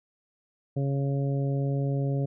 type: harmonic tone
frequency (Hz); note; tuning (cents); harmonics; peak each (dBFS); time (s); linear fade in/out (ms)
138.59; C#3; 0; 1 / 2 / 3 / 4 / 5; -25 / -34 / -36 / -37 / -44; 0.76-2.26; 10
effects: none